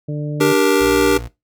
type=harmonic tone; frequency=148.4 Hz; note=D3; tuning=18 cents sharp; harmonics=1 / 2 / 3 / 4; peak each=-21 / -27 / -31 / -33 dBFS; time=0.08-0.53 s; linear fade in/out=10 ms
type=chord; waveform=square; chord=G minor; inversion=second; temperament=just; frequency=294 / 392 / 470.4 Hz; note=D4 / G4 / Bb4; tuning=+2 / 0 / +16 cents; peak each=-17 dBFS; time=0.4-1.18 s; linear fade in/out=10 ms
type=tone; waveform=30% pulse; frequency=59.3 Hz; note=A#1; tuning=30 cents sharp; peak=-25 dBFS; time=0.8-1.28 s; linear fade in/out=10 ms
effects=noise-tail reverb RT60 0.2 s tail -17 dB re dry